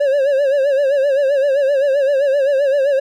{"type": "tone with vibrato", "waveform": "triangle", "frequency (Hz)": 554.4, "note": "C#5", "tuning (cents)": 0, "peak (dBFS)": -10, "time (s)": [0, 3], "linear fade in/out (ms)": 10, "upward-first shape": "sine", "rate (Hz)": 7.7, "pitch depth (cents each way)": 89, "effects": []}